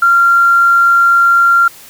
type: tone with tanh clipping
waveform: triangle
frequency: 1382 Hz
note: F6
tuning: 19 cents flat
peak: -5 dBFS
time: 0.02-1.68 s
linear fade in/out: 5 ms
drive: 2 dB
effects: white hiss -37 dBFS RMS until 1.89 s